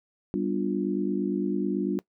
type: chord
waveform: sine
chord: G dominant seventh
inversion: none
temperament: just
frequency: 196 / 245 / 294 / 352.8 Hz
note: G3 / B3 / D4 / F4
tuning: 0 / -14 / +2 / +18 cents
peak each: -29 / -33 / -29 / -30 dBFS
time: 0.34-1.99 s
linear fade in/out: 0 ms
effects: noise-tail reverb RT60 0.1 s tail -21 dB re dry